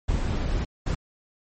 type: noise bursts at uneven times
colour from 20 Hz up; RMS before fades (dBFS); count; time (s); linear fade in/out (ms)
brown; -25; 2; 0.08-0.65 / 0.86-0.95; 10
effects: MP3 32 kbps